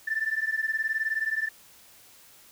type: beating tone pair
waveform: sine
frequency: 1760 / 1779 Hz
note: A6 / A6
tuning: 0 / +19 cents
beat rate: 19 Hz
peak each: -28 dBFS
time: 0.07-1.49 s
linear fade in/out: 10 ms
effects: tanh soft clip ceiling -18 dBFS + white hiss -54 dBFS RMS until 2.51 s